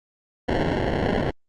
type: noise with sample-and-hold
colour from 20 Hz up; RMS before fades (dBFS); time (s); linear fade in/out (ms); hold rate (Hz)
white; -23; 0.48-1.31; 10; 1225
effects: low-pass 3000 Hz 12 dB/octave + Opus 48 kbps

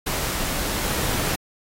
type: noise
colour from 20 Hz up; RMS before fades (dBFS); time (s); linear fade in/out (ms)
pink; -25; 0.06-1.36; 10
effects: AAC 48 kbps

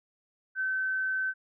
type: tone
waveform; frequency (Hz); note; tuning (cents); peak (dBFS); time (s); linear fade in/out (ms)
sine; 1533; G6; -39; -27; 0.55-1.34; 50
effects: none

